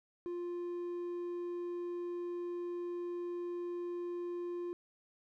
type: tone with hard clipping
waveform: sine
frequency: 350 Hz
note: F4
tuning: 4 cents sharp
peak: -38 dBFS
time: 0.26-4.73 s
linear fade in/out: 0 ms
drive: 3 dB
effects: none